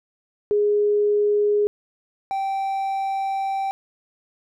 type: tone pair in turn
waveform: sine / triangle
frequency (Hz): 414.6 / 779.1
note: G#4 / G5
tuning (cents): -3 / -11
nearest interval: major seventh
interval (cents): 1092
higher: second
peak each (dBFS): -16 / -20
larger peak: first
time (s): 0.51-1.67 / 2.31-3.71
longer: second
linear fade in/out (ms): 0
effects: none